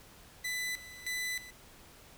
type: tone with tremolo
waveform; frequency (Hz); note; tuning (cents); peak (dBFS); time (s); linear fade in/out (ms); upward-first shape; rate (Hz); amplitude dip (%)
sawtooth; 1998; B6; +20; -30; 0.44-1.51; 10; square; 1.6; 80
effects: pink hiss -56 dBFS RMS until 2.17 s